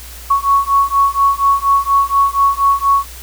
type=beating tone pair; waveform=sine; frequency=1109 / 1113.2 Hz; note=C#6 / C#6; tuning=0 / +7 cents; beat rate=4.2 Hz; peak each=-13 dBFS; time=0.3-3.05 s; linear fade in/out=10 ms; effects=added 60 Hz sine -33 dBFS peak until 3.22 s + white hiss -35 dBFS RMS until 3.22 s